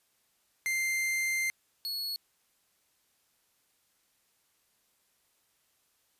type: tone pair in turn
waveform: 45% pulse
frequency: 2093 / 4364 Hz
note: C7 / C#8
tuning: 0 / -28 cents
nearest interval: octave + minor second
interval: 1272 cents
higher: second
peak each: -28 / -32 dBFS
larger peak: first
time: 0.66-1.5 / 1.85-2.16 s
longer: first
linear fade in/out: 0 ms
effects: white hiss -72 dBFS RMS until 6.19 s + resampled to 32000 Hz